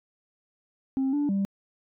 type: tone with pitch steps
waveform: sine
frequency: 266.8 / 290.6 / 197 Hz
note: C4 / D4 / G3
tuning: +34 / -18 / +9 cents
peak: -21 dBFS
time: 0.97-1.45 s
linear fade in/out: 0 ms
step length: 160 ms
effects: tanh soft clip ceiling -21 dBFS